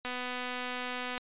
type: click train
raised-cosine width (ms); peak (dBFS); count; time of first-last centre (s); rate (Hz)
0.3; -21; 282; 0.05-1.179; 249
effects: resampled to 8000 Hz